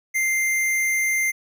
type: tone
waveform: square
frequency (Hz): 2093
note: C7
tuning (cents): 0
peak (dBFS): -20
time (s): 0.14-1.32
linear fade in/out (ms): 20
effects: none